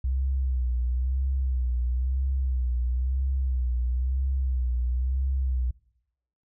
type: tone with vibrato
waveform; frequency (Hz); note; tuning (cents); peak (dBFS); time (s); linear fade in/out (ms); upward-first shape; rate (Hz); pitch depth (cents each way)
sine; 63.6; C2; -48; -23; 0.04-5.71; 5; sine; 1; 79
effects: noise-tail reverb RT60 0.8 s tail -23 dB re dry